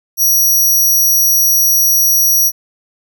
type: tone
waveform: 10% pulse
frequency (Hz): 5780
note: F#8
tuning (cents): -41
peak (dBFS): -3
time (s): 0.17-2.52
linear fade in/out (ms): 50
effects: none